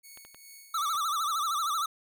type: tone with tremolo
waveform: 5% pulse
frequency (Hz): 2217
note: C#7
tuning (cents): 0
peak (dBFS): -37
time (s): 0.03-0.95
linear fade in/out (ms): 20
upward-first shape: sine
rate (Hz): 2.5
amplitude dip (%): 50
type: clicks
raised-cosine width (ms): 0.3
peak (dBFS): -33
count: 4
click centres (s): 0.174 / 0.25 / 0.346 / 0.953
type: tone with vibrato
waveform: square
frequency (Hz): 1244.5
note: D#6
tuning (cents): 0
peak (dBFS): -28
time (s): 0.74-1.86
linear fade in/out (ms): 5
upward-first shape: sine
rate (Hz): 13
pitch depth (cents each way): 140
effects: none